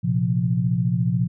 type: chord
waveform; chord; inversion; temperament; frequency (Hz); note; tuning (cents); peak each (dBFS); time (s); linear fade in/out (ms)
sine; Bb suspended second; none; equal; 116.54 / 130.81 / 174.61; Bb2 / C3 / F3; 0 / 0 / 0; -23 / -23 / -22; 0.03-1.28; 20
effects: none